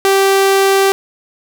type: tone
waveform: sawtooth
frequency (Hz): 390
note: G4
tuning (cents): -9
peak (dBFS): -5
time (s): 0.05-0.92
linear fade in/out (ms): 0
effects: none